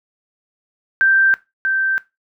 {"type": "tone pair in turn", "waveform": "sine", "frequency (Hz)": [1568, 1559.5], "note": ["G6", "G6"], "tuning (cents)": [0, -9], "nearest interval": "unison", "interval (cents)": 9, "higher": "first", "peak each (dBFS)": [-10, -15], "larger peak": "first", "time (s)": [[1.01, 1.34], [1.65, 1.98]], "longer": "neither", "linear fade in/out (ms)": 0, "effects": ["noise-tail reverb RT60 0.2 s tail -17 dB re dry"]}